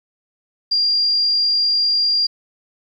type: tone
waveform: sine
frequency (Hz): 4785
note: D8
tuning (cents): +32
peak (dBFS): -14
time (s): 0.71-2.27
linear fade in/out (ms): 10
effects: 9-bit